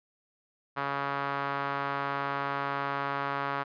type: tone with band-pass filter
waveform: sawtooth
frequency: 139.9 Hz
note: C#3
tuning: 16 cents sharp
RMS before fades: -32 dBFS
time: 0.76-3.64 s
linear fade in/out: 20 ms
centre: 1200 Hz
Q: 2
effects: resampled to 11025 Hz